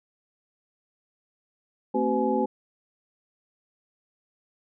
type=tone cluster; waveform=sine; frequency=223.6 / 264.1 / 381.6 / 506 / 844 Hz; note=A3 / C4 / G4 / B4 / G#5; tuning=+28 / +16 / -47 / +42 / +28 cents; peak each=-28 dBFS; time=1.94-2.46 s; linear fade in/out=10 ms; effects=none